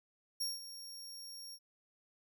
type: tone with ADSR envelope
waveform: sawtooth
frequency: 5560 Hz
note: F8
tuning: 9 cents flat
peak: -31 dBFS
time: 0.4-1.59 s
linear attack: 12 ms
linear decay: 180 ms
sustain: -13 dB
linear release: 55 ms
effects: none